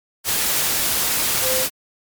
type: tone in noise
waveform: sine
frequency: 517 Hz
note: C5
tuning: 21 cents flat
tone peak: -22 dBFS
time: 1.41-1.66 s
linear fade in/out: 50 ms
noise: white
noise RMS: -20 dBFS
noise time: 0.24-1.7 s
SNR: -5 dB
effects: MP3 96 kbps